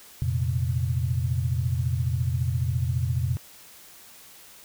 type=chord; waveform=sine; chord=F suspended fourth; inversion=none; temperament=just; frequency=87.31 / 116.41 / 130.96 Hz; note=F2 / Bb2 / C3; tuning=0 / -2 / +2 cents; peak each=-27 dBFS; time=0.22-3.37 s; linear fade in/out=0 ms; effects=white hiss -49 dBFS RMS until 4.64 s